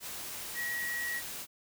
sine tone in noise, 1912 Hz, A#6, 43 cents sharp, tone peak -33 dBFS, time 0.54-1.22 s, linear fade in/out 50 ms, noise white, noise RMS -41 dBFS, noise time 0-1.47 s, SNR +5 dB, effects none

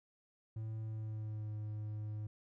triangle tone with pitch glide, 110.2 to 106.51 Hz, A2 to G#2, +3 to +44 cents, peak -37 dBFS, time 0.56-2.27 s, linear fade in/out 5 ms, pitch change -59 cents, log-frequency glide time 0.8-1.53 s, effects none

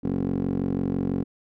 15% pulse tone with band-pass filter, 46.04 Hz, F#1, 8 cents flat, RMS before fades -26 dBFS, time 0.03-1.24 s, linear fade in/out 20 ms, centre 280 Hz, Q 6.7, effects none

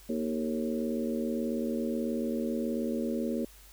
harmonic tone with a mistuned harmonic, 78.4 Hz, D#2, 14 cents sharp, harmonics 3 / 4 / 5 / 6 / 7, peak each -31 / -37 / -37 / -39 / -38 dBFS, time 0.09-3.45 s, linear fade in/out 5 ms, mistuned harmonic 6, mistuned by -42 cents, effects added 50 Hz sine -54 dBFS peak until 3.72 s + white hiss -56 dBFS RMS until 3.72 s

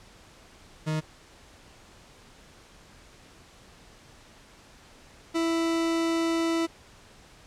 40% pulse tone pair in turn, 155.56 / 330.5 Hz, D#3 / E4, 0 / +5 cents, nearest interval octave + minor second, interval 1305 cents, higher second, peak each -25 / -23 dBFS, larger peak second, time 0.86-1.01 / 5.34-6.67 s, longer second, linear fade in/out 20 ms, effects pink hiss -53 dBFS RMS until 7.46 s + low-pass 8000 Hz 12 dB/octave

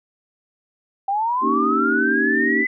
sine linear sweep, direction up, 772 to 2026 Hz, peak -18 dBFS, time 1.08-2.67 s, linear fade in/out 5 ms
sine chord, Eb dominant seventh, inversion second, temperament just, 233.3 / 280 / 311.1 / 388.9 Hz, Bb3 / Db4 / Eb4 / G4, +2 / +18 / 0 / -14 cents, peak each -24 dBFS, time 1.41-2.66 s, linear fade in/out 50 ms
effects none

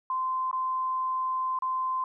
sine tone with dropouts, 1036 Hz, C6, 17 cents flat, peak -26 dBFS, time 0.1-2.04 s, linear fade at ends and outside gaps 2 ms, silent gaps 0.513-0.529 / 1.589-1.622 s, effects none

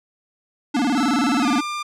square tone with vibrato, 264.1 Hz, C4, 16 cents sharp, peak -18 dBFS, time 0.74-1.61 s, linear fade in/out 10 ms, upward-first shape square, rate 19 Hz, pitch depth 180 cents each way
sawtooth tone with pitch glide, 1318.5 to 1195.2 Hz, E6 to D6, 0 to +30 cents, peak -21 dBFS, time 0.96-1.83 s, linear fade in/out 10 ms, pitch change -170 cents, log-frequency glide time 1.4-1.47 s
effects low-pass 7000 Hz 12 dB/octave

